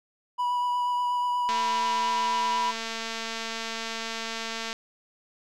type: tone with vibrato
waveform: triangle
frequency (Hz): 980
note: B5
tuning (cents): -14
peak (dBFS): -22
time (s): 0.38-2.72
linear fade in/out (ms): 20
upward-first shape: triangle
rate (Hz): 8.3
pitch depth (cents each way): 14
type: click train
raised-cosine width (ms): 0.2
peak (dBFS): -16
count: 733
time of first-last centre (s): 1.49-4.729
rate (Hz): 226
effects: none